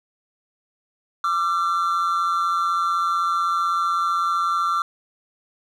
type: tone pair together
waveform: triangle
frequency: 1180.2 / 1356 Hz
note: D6 / E6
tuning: +8 / +49 cents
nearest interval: major second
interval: 241 cents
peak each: -20 dBFS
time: 1.24-4.82 s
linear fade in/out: 2 ms
effects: none